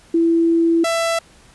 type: tone pair in turn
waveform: sine / sawtooth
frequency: 332.9 / 665.8 Hz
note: E4 / E5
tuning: +17 / +17 cents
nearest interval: octave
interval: 1200 cents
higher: second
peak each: -12 / -13 dBFS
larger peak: first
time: 0.14-0.84 / 0.84-1.19 s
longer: first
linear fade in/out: 5 ms
effects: pink hiss -49 dBFS RMS until 1.54 s + resampled to 24000 Hz